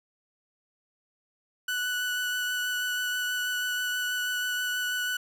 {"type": "tone with vibrato", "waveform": "30% pulse", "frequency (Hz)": 1483, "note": "F#6", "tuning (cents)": 4, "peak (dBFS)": -25, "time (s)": [1.68, 5.17], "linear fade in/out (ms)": 5, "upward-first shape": "triangle", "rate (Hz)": 6.2, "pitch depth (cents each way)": 13, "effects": []}